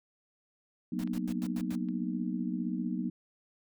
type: chord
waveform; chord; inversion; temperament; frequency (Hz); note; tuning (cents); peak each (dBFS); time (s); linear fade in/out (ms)
sine; B major seventh; second; just; 185.21 / 231.5 / 246.9 / 308.7; F#3 / A#3 / B3 / D#4; +2 / -12 / 0 / -14; -35 / -37 / -36 / -38; 0.92-3.1; 5
type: noise bursts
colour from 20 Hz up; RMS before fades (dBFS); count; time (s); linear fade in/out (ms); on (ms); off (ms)
pink; -47; 6; 0.99-1.753; 0; 48; 95
type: clicks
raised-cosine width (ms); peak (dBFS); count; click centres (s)
0.3; -33 / -38 / -41; 3; 1.075 / 1.708 / 1.887
effects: none